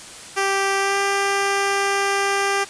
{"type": "tone with pitch glide", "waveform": "10% pulse", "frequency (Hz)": [392, 396.8], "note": ["G4", "G4"], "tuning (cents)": [0, 21], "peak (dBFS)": -10, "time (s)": [0.36, 2.65], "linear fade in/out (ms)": 20, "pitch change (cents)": 21, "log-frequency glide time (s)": [0.79, 0.97], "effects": ["white hiss -38 dBFS RMS until 2.69 s", "resampled to 22050 Hz"]}